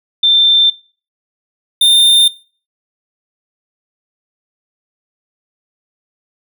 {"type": "tone pair in turn", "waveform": ["sine", "square"], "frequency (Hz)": [3570, 3614], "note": ["A7", "A7"], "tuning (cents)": [24, 46], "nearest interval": "unison", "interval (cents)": 22, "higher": "second", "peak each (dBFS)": -7, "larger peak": "neither", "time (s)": [[0.23, 0.7], [1.81, 2.28]], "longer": "neither", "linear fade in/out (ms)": 5, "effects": ["noise-tail reverb RT60 0.4 s tail -20 dB re dry"]}